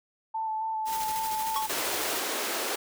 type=tone with vibrato; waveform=sine; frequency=880 Hz; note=A5; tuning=in tune; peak=-28 dBFS; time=0.34-1.67 s; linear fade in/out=10 ms; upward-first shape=square; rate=3.7 Hz; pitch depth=14 cents each way
type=noise with tremolo; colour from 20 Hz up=white; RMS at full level=-35 dBFS; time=0.85-2.22 s; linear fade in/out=50 ms; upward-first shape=square; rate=13 Hz; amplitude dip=35%
type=tone with exponential decay; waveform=square; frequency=1108.7 Hz; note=C#6; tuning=in tune; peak=-26 dBFS; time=1.56-1.7 s; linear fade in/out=1 ms; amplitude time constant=30 ms
type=high-pass noise; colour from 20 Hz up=pink; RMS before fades=-31 dBFS; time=1.69-2.76 s; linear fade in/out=10 ms; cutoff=320 Hz; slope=24 dB/octave
effects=none